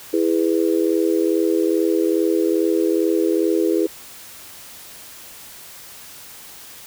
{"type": "chord", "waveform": "sine", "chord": "E major", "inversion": "none", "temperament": "just", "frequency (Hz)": [329.6, 412, 494.4], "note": ["E4", "G#4", "B4"], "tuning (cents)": [0, -14, 2], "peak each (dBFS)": [-18, -20, -23], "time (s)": [0.13, 3.87], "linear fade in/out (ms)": 10, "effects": ["white hiss -40 dBFS RMS until 6.86 s"]}